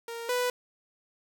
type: tone pair in turn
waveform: sawtooth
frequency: 464.6 / 494.6 Hz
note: A#4 / B4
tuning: -6 / +3 cents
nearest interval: minor second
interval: 109 cents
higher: second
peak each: -32 / -22 dBFS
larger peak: second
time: 0.08-0.29 / 0.29-0.5 s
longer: neither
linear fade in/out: 2 ms
effects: none